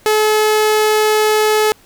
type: tone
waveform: sawtooth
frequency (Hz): 428.9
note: A4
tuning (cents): -44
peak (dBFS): -7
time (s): 0.06-1.72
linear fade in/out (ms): 0
effects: pink hiss -48 dBFS RMS until 1.85 s